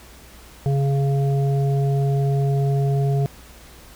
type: harmonic tone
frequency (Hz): 138.59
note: C#3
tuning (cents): 0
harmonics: 1 / 3 / 5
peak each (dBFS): -17 / -27 / -31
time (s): 0.66-3.26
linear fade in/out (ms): 0
effects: added 60 Hz sine -46 dBFS peak until 3.95 s + pink hiss -46 dBFS RMS until 3.95 s